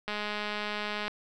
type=click train; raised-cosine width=0.3 ms; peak=-18 dBFS; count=210; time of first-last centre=0.08-1.08 s; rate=209 Hz; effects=none